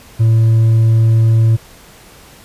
sine tone with hard clipping, 112.5 Hz, A2, 39 cents sharp, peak -8 dBFS, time 0.19-1.57 s, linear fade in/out 20 ms, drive 2 dB, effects pink hiss -41 dBFS RMS until 2.44 s + resampled to 32000 Hz

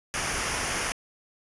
pink noise with comb filter, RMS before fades -29 dBFS, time 0.14-0.92 s, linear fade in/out 0 ms, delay 0.25 ms, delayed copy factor -0.6, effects resampled to 24000 Hz

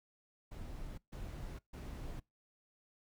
brown noise bursts, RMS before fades -45 dBFS, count 3, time 0.51-2.2 s, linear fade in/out 10 ms, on 470 ms, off 140 ms, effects noise-tail reverb RT60 0.2 s tail -24 dB re dry

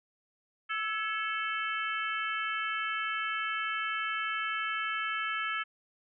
harmonic tone with a mistuned harmonic, 440 Hz, A4, in tune, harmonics 3 / 4 / 5 / 6 / 7, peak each -34 / -36 / -38 / -40 / -41 dBFS, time 0.69-5.64 s, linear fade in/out 20 ms, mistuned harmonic 4, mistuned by -72 cents, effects none

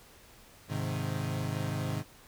35% pulse chord, Ab major, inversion none, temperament equal, 103.83 / 130.81 / 155.56 Hz, Ab2 / C3 / Eb3, 0 / 0 / 0 cents, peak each -34 dBFS, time 0.68-2.04 s, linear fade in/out 50 ms, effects pink hiss -56 dBFS RMS until 2.27 s

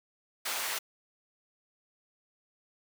pink high-pass noise, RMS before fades -34 dBFS, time 0.45-0.79 s, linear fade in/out 10 ms, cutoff 960 Hz, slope 12 dB/octave, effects none

